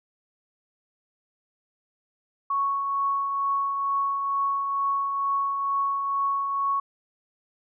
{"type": "tone with tremolo", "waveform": "sine", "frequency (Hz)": 1108.7, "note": "C#6", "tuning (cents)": 0, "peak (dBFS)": -21, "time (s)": [2.5, 6.8], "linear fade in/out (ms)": 5, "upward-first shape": "triangle", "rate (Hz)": 2.2, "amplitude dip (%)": 40, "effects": []}